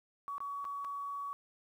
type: tone with dropouts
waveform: sine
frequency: 1129 Hz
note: C#6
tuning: 31 cents sharp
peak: -37 dBFS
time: 0.28-1.33 s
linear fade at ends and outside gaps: 0 ms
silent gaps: 0.381-0.404 / 0.644-0.651 / 0.845-0.848 s
effects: 11-bit